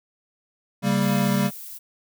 square chord, G diminished, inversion second, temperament equal with one note detuned, 138.59 / 196 / 231.9 Hz, Db3 / G3 / Bb3, 0 / 0 / -9 cents, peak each -26 / -22 / -26 dBFS, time 0.82-1.51 s, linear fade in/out 50 ms
violet noise, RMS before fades -38 dBFS, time 1.01-1.79 s, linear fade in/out 20 ms
effects none

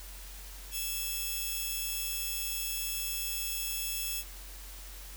5% pulse tone pair together, 2637 / 3328 Hz, E7 / G#7, 0 / +3 cents, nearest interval major third, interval 403 cents, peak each -27 dBFS, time 0.71-4.24 s, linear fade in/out 50 ms, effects added 46 Hz sine -45 dBFS peak until 5.16 s + white hiss -49 dBFS RMS until 5.16 s

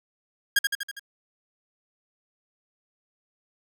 sawtooth tone with echo, 1628 Hz, G#6, 35 cents flat, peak -13 dBFS, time 0.56-0.59 s, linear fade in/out 5 ms, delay 81 ms, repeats 5, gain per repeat -4 dB, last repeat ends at 0.995 s, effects none

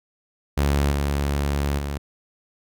sawtooth tone with level steps, 71.1 Hz, C#2, 45 cents sharp, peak -14 / -17 / -22 dBFS, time 0.57-1.98 s, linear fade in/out 10 ms, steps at 0.91 / 1.78 s, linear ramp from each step 10 ms, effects none

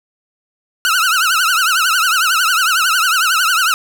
sawtooth tone with vibrato, 1394 Hz, F6, 4 cents flat, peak -8 dBFS, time 0.85-3.74 s, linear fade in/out 0 ms, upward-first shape triangle, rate 11 Hz, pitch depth 190 cents each way, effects none

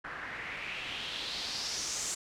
white noise with low-pass filter sweep, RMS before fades -38 dBFS, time 0.04-2.15 s, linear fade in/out 10 ms, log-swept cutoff 1500 to 7500 Hz, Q 3.4, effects none

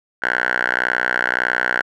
5% pulse tone with band-pass filter, 61.74 Hz, B1, in tune, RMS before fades -20 dBFS, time 0.22-1.82 s, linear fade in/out 10 ms, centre 1500 Hz, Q 7.2, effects none

